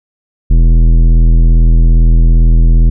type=tone with tanh clipping; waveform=sine; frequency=41.2 Hz; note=E1; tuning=in tune; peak=-5 dBFS; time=0.5-2.9 s; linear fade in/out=10 ms; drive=13 dB; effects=none